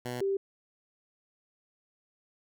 10% pulse / sine tone pair in turn, 123.47 / 392 Hz, B2 / G4, 0 / 0 cents, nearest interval octave + minor sixth, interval 2000 cents, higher second, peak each -26 dBFS, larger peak neither, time 0.05-0.21 / 0.21-0.37 s, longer neither, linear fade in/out 5 ms, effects none

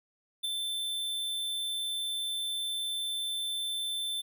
square tone with ADSR envelope, 3541 Hz, A7, 10 cents sharp, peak -28 dBFS, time 0.43-4.22 s, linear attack 17 ms, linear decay 11 ms, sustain -4 dB, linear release 19 ms, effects none

